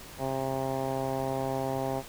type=tone with low-pass filter; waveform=10% pulse; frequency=133.4 Hz; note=C3; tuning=34 cents sharp; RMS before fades=-31 dBFS; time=0.18-2.03 s; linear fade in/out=50 ms; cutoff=850 Hz; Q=2; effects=pink hiss -46 dBFS RMS until 2.08 s